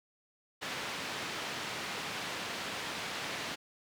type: band-pass noise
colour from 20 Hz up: white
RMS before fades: -39 dBFS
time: 0.61-3.56 s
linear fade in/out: 20 ms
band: 120 to 3300 Hz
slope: 12 dB/octave
effects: none